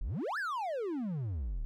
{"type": "exponential two-way sweep", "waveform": "triangle", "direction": "up then down", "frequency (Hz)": [32.91, 1775, 32.91], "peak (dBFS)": -31, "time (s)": [0.01, 1.65], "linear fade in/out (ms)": 0, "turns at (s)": 0.38, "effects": []}